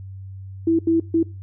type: tone bursts at uneven times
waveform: sine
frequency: 329.6 Hz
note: E4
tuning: in tune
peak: -14 dBFS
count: 3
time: 0.67-0.79 / 0.87-1 / 1.14-1.23 s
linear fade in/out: 5 ms
effects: noise-tail reverb RT60 0.3 s tail -21 dB re dry + added 96 Hz sine -33 dBFS peak until 1.42 s